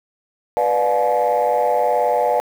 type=chord; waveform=sine; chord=B diminished seventh; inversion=none; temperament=just; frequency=493.9 / 592.7 / 711.2 / 853.4 Hz; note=B4 / D5 / F5 / Ab5; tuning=0 / +16 / +31 / +47 cents; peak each=-19 dBFS; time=0.57-2.4 s; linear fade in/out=0 ms; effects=tanh soft clip ceiling -9 dBFS + 7-bit